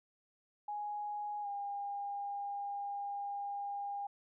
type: tone with pitch glide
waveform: sine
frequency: 830.6 to 807 Hz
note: G#5 to G#5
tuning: 0 to -50 cents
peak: -37 dBFS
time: 0.68-4.07 s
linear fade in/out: 5 ms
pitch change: -50 cents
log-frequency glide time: 1.42-1.47 s
effects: none